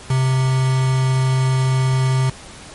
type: tone with quantisation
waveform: triangle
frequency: 130.81 Hz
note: C3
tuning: in tune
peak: -12 dBFS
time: 0.1-2.3 s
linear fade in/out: 5 ms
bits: 4
effects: pink hiss -38 dBFS RMS until 2.74 s + MP3 48 kbps